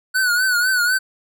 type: tone with vibrato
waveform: square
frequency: 1480 Hz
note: F#6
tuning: in tune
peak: -16 dBFS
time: 0.14-0.99 s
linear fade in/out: 20 ms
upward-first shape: triangle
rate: 4 Hz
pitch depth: 86 cents each way
effects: none